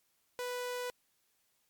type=tone; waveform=sawtooth; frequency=493.9 Hz; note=B4; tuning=in tune; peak=-32 dBFS; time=0.39-0.9 s; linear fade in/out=0 ms; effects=white hiss -75 dBFS RMS until 1.69 s + MP3 96 kbps